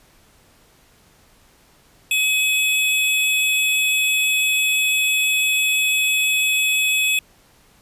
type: tone pair together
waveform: square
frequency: 2551 / 3420 Hz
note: D#7 / A7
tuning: +43 / -50 cents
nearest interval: perfect fourth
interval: 507 cents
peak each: -18 / -23 dBFS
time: 2.11-7.19 s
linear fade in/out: 2 ms
effects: pink hiss -54 dBFS RMS until 7.81 s + resampled to 32000 Hz